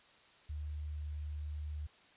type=tone; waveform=sine; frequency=74.9 Hz; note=D2; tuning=35 cents sharp; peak=-38 dBFS; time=0.49-1.87 s; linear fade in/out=10 ms; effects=white hiss -63 dBFS RMS until 2.16 s + resampled to 8000 Hz